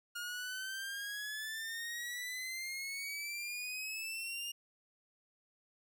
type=exponential sweep; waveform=sawtooth; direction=up; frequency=1419 to 2836 Hz; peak=-36 dBFS; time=0.15-4.52 s; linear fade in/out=10 ms; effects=none